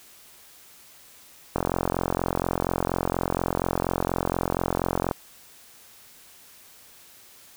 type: click train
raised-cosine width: 1 ms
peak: -9 dBFS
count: 158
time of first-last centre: 1.56-5.112 s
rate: 44.2 Hz
effects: white hiss -51 dBFS RMS until 7.56 s